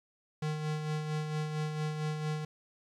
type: tone with tremolo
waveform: square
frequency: 153.3 Hz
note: D#3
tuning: 25 cents flat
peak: -31 dBFS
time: 0.42-2.45 s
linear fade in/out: 5 ms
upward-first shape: sine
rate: 4.4 Hz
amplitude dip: 45%
effects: low-pass 7000 Hz 12 dB/octave + 11-bit